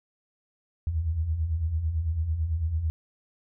sine beating tone pair, 73.42 / 82.42 Hz, D2 / E2, 0 / 0 cents, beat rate 9 Hz, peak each -33 / -25 dBFS, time 0.87-2.9 s, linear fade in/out 0 ms, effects none

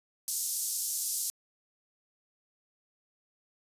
white band-pass noise, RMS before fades -33 dBFS, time 0.28-1.3 s, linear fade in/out 0 ms, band 5300 to 13000 Hz, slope 24 dB/octave, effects resampled to 32000 Hz

